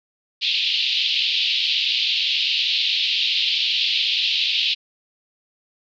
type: band-pass noise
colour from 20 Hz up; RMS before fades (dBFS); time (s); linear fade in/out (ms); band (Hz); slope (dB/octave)
pink; -21; 0.41-4.75; 20; 2700 to 4300; 48
effects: none